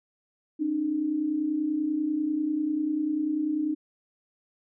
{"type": "tone pair together", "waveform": "sine", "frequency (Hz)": [275.2, 305.4], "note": ["C#4", "D#4"], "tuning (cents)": [-12, -32], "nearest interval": "major second", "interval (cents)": 180, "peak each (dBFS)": [-32, -25], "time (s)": [0.59, 3.75], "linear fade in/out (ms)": 20, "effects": []}